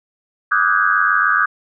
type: tone cluster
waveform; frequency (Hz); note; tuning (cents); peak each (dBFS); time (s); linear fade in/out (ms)
sine; 1173 / 1260 / 1458 / 1537 / 1644; D6 / D#6 / F#6 / G6 / G#6; -2 / +21 / -26 / -35 / -18; -19; 0.51-1.46; 10
effects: none